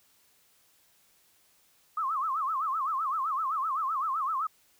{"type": "tone with vibrato", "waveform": "sine", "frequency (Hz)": 1174, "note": "D6", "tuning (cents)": -1, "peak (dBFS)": -27, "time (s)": [1.97, 4.47], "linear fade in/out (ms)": 5, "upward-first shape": "sine", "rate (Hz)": 7.8, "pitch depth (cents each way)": 210, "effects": ["white hiss -65 dBFS RMS until 4.79 s"]}